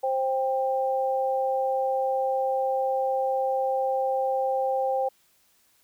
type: tone pair together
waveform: sine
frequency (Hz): 527 / 791.2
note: C5 / G5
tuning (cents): +12 / +16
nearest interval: perfect fifth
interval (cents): 704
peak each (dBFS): -25 / -26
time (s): 0.03-5.09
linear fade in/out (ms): 10
effects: white hiss -64 dBFS RMS until 5.83 s